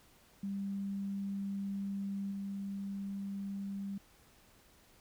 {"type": "tone with level steps", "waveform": "sine", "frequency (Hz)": 197.8, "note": "G3", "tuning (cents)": 16, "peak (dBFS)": [-35, -37], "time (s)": [0.43, 3.98], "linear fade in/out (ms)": 5, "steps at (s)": 2.31, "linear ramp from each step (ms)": 10, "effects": ["pink hiss -64 dBFS RMS until 5 s"]}